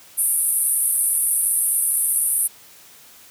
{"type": "band-pass noise", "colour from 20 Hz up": "white", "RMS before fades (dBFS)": -20, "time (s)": [0.17, 2.48], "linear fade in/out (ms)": 20, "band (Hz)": [9000, 12000], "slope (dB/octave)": 96, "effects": ["white hiss -47 dBFS RMS until 3.3 s", "high-pass 60 Hz 12 dB/octave"]}